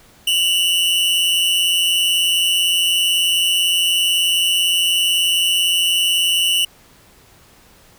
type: tone pair together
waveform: 45% pulse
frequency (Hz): 2781 / 2959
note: F7 / F#7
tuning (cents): -8 / -1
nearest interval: minor second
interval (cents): 107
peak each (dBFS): -20 / -15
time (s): 0.27-6.65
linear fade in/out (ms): 5
effects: pink hiss -49 dBFS RMS until 7.98 s